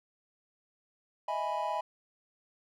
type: chord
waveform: triangle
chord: E major seventh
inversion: third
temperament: equal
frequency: 622.3 / 659.3 / 830.6 / 987.8 Hz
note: D#5 / E5 / G#5 / B5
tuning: 0 / 0 / 0 / 0 cents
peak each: -36 / -37 / -33 / -33 dBFS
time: 1.28-1.81 s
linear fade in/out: 5 ms
effects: none